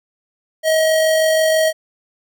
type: tone with amplitude modulation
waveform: square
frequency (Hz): 635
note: D#5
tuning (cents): +35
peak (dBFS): -12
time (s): 0.63-1.73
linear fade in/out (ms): 50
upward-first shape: sine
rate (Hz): 46.1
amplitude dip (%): 25
effects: none